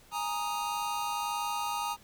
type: chord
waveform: square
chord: Ab suspended second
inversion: none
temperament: equal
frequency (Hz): 830.6 / 932.3 / 1244.5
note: Ab5 / Bb5 / Eb6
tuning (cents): 0 / 0 / 0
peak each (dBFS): -37 / -35 / -37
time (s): 0.11-1.97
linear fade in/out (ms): 50
effects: pink hiss -58 dBFS RMS until 2.03 s